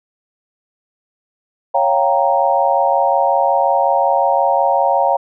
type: chord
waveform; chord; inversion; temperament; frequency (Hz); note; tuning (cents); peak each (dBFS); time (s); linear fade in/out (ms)
sine; G half-diminished seventh; second; equal; 554.4 / 698.5 / 784 / 932.3; Db5 / F5 / G5 / Bb5; 0 / 0 / 0 / 0; -17; 1.74-5.17; 10
effects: none